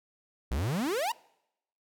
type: exponential sweep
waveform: 45% pulse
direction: up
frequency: 55 to 997 Hz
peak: -28 dBFS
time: 0.51-1.12 s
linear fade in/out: 5 ms
effects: noise-tail reverb RT60 0.8 s tail -24 dB re dry